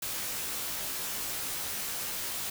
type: noise with comb filter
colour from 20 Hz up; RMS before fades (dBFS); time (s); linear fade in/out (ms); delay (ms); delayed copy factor
white; -35; 0.02-2.5; 5; 17; -0.8
effects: none